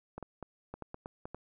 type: clicks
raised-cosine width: 1 ms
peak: -27 dBFS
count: 9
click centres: 0.18 / 0.227 / 0.427 / 0.74 / 0.823 / 0.944 / 1.059 / 1.255 / 1.346 s
effects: none